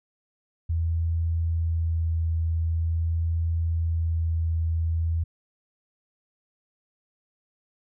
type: tone with vibrato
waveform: sine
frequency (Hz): 82.41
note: E2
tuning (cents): 0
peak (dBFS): -22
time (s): 0.69-5.24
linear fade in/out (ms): 10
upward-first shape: sine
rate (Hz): 0.45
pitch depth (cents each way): 10
effects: none